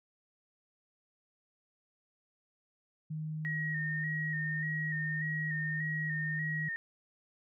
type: tone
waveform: sine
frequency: 155.56 Hz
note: D#3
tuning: in tune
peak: -35 dBFS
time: 3.1-6.69 s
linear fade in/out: 10 ms
type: tone with vibrato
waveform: sine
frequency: 1864.7 Hz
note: A#6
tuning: in tune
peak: -34 dBFS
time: 3.45-6.76 s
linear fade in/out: 0 ms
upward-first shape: square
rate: 1.7 Hz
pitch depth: 33 cents each way
effects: none